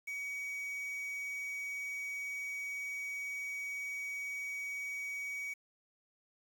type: tone with quantisation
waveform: triangle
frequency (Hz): 2259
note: C#7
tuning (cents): +32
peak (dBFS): -36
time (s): 0.07-5.54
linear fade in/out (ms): 10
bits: 9
effects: none